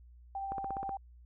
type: tone with tremolo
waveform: sine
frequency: 784 Hz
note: G5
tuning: in tune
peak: -34 dBFS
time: 0.35-0.97 s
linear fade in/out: 2 ms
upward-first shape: triangle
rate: 14 Hz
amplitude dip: 30%
type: click train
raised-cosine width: 1 ms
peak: -26 dBFS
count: 7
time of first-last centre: 0.52-0.893 s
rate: 16.1 Hz
effects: added 60 Hz sine -53 dBFS peak until 1.25 s